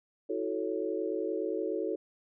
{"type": "chord", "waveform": "sine", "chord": "F# minor seventh", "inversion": "third", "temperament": "equal with one note detuned", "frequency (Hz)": [323.2, 370, 440, 554.4], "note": ["E4", "F#4", "A4", "C#5"], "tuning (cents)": [-34, 0, 0, 0], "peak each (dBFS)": [-36, -35, -34, -38], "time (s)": [0.29, 1.96], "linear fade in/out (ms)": 10, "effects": []}